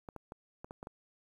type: clicks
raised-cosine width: 1 ms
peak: -30 dBFS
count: 7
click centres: 0.088 / 0.163 / 0.321 / 0.645 / 0.709 / 0.829 / 0.871 s
effects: 10-bit